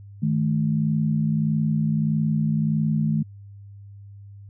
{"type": "tone pair together", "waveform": "sine", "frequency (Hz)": [155.1, 216.7], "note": ["D#3", "A3"], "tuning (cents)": [-5, -26], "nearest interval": "tritone", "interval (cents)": 579, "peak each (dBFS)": [-21, -23], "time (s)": [0.22, 3.23], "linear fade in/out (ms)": 10, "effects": ["added 100 Hz sine -40 dBFS peak until 4.49 s"]}